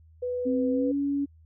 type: tone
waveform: sine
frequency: 495.4 Hz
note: B4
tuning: 5 cents sharp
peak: -27 dBFS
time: 0.22-0.92 s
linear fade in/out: 10 ms
type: tone with pitch glide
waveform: sine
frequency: 261.6 to 282 Hz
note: C4 to C#4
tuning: 0 to +30 cents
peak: -24 dBFS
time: 0.45-1.26 s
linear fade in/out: 20 ms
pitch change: +130 cents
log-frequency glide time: 0.7-0.94 s
effects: added 80 Hz sine -52 dBFS peak until 1.45 s